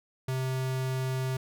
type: tone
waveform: square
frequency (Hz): 130.5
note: C3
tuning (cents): -4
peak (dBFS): -29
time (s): 0.28-1.37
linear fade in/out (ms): 5
effects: none